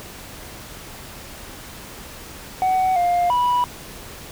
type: tone with pitch steps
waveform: sine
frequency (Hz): 749 / 704 / 981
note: F#5 / F5 / B5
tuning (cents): +21 / +14 / -12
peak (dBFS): -13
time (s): 2.62-3.64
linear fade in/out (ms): 0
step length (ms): 340
effects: tanh soft clip ceiling -15 dBFS + pink hiss -38 dBFS RMS until 4.31 s